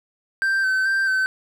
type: tone with vibrato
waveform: triangle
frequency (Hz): 1551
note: G6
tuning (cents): -19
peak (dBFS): -16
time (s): 0.42-1.26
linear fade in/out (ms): 0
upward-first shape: square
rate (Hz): 2.3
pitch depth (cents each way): 22
effects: none